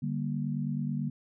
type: chord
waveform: sine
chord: G minor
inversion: second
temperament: equal with one note detuned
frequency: 146.83 / 196 / 235.9 Hz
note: D3 / G3 / Bb3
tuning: 0 / 0 / +21 cents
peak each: -32 / -35 / -34 dBFS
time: 0.02-1.1 s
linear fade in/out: 10 ms
effects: none